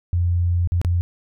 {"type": "tone with dropouts", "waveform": "sine", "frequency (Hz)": 87.31, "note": "F2", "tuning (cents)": 0, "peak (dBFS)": -16, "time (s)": [0.13, 1.01], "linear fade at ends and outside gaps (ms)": 0, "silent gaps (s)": [[0.674, 0.72], [0.815, 0.848]], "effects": []}